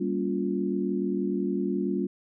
sine chord, G half-diminished seventh, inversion none, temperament just, 196 / 235.2 / 282.2 / 352.8 Hz, G3 / Bb3 / Db4 / F4, 0 / +16 / +31 / +18 cents, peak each -29 / -33 / -31 / -30 dBFS, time 0-2.07 s, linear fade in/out 10 ms, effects none

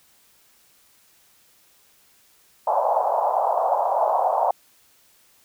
pink band-pass noise, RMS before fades -21 dBFS, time 2.67-4.51 s, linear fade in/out 5 ms, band 600 to 950 Hz, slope 48 dB/octave, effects white hiss -58 dBFS RMS until 5.44 s

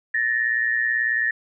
sine tone pair together, 1746.4 / 1864.7 Hz, A6 / A#6, -13 / 0 cents, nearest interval minor second, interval 113 cents, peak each -22 dBFS, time 0.14-1.31 s, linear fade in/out 5 ms, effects none

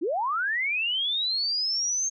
sine linear sweep, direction up, 280 to 6440 Hz, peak -24 dBFS, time 0.01-2.1 s, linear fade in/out 20 ms, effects none

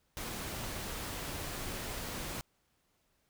pink noise, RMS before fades -40 dBFS, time 0.17-2.41 s, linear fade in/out 0 ms, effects pink hiss -75 dBFS RMS until 3.29 s

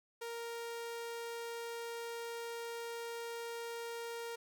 sawtooth tone, 466.2 Hz, A#4, in tune, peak -37 dBFS, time 0.21-4.36 s, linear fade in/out 10 ms, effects none

